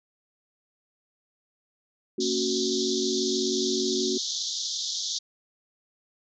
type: chord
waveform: sine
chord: F# major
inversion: first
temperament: just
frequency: 231.2 / 277.5 / 370 Hz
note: A#3 / C#4 / F#4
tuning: -14 / +2 / 0 cents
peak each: -32 / -32 / -27 dBFS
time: 2.18-4.18 s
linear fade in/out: 5 ms
type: band-pass noise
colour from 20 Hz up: pink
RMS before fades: -31 dBFS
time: 2.2-5.19 s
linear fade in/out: 10 ms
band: 3400 to 6700 Hz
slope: 96 dB/octave
effects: none